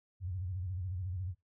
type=tone with vibrato; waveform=sine; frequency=91.4 Hz; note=F#2; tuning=21 cents flat; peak=-35 dBFS; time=0.2-1.35 s; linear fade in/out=50 ms; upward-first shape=square; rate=14 Hz; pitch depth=98 cents each way; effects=noise-tail reverb RT60 0.2 s tail -21 dB re dry